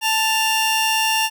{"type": "tone pair together", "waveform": "sawtooth", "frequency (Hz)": [881.3, 2794], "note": ["A5", "F7"], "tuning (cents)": [3, 0], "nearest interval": "octave + minor sixth", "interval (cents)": 1997, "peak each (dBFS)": -16, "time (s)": [0.01, 1.3], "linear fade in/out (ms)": 50, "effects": []}